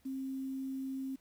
sine tone with quantisation, 266.3 Hz, C4, 31 cents sharp, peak -36 dBFS, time 0.05-1.16 s, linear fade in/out 10 ms, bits 10, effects pink hiss -70 dBFS RMS until 1.2 s

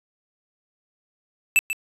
square tone with echo, 2637 Hz, E7, in tune, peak -14 dBFS, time 1.56-1.59 s, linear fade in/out 0 ms, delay 140 ms, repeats 1, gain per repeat -10 dB, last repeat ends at 1.73 s, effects resampled to 32000 Hz + 9-bit

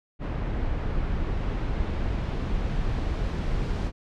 brown noise with low-pass filter sweep, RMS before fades -27 dBFS, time 0.19-3.92 s, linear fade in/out 50 ms, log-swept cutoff 2500 to 5400 Hz, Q 0.74, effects none

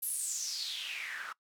white noise with band-pass filter sweep, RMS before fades -38 dBFS, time 0.02-1.33 s, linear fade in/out 10 ms, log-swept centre 12000 to 1300 Hz, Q 5.9, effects noise-tail reverb RT60 0.1 s tail -21 dB re dry

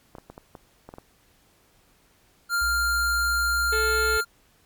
clicks, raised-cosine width 1 ms, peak -26 dBFS, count 8, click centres 0.152 / 0.184 / 0.3 / 0.379 / 0.552 / 0.89 / 0.939 / 0.984 s
square tone, 1396.9 Hz, F6, in tune, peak -22 dBFS, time 2.49-4.25 s, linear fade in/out 50 ms
sine tone with pitch glide, 61.9 to 63.6 Hz, B1 to C2, +5 to -48 cents, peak -30 dBFS, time 2.61-4.18 s, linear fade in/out 10 ms, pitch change +47 cents, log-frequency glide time 2.91-3.94 s
harmonic tone, 436.7 Hz, A4, 13 cents flat, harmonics 1 / 2 / 3 / 4 / 5 / 6 / 7 / 8 / 9, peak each -26 / -41 / -46 / -39 / -38 / -41 / -45 / -43 / -45 dBFS, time 3.72-4.21 s, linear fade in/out 10 ms
effects pink hiss -61 dBFS RMS until 4.65 s + MP3 96 kbps

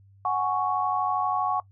sine chord, F# suspended second, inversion none, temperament just, 740 / 832.5 / 1110 Hz, F#5 / G#5 / C#6, 0 / +4 / +2 cents, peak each -27 / -29 / -26 dBFS, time 0.25-1.6 s, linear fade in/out 2 ms, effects noise-tail reverb RT60 0.1 s tail -21 dB re dry + added 98 Hz sine -52 dBFS peak until 1.71 s

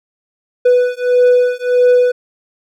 triangle beating tone pair, 493.9 / 495.5 Hz, B4 / B4, 0 / +6 cents, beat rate 1.6 Hz, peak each -10 dBFS, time 0.65-2.12 s, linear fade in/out 10 ms, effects none

